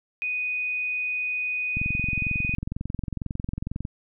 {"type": "tone", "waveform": "sine", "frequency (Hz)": 2487, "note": "D#7", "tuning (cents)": -1, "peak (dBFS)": -25, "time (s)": [0.22, 2.55], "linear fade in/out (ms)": 0}
{"type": "click train", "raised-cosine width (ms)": 5, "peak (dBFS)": -17, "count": 47, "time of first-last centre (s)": [1.77, 3.851], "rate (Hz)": 22.1}
{"effects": []}